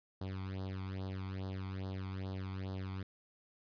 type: tone with flanger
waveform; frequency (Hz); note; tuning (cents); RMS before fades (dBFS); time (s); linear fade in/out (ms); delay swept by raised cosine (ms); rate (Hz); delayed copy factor
sawtooth; 95; F#2; +46; -41; 0.21-3.03; 5; 0.21 to 0.9; 2.4; +0.9
effects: resampled to 11025 Hz